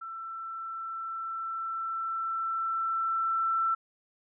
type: tone with level ramp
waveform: sine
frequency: 1337 Hz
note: E6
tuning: 24 cents sharp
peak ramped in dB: -37 to -24 dBFS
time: 0.01-3.75 s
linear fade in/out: 10 ms
effects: none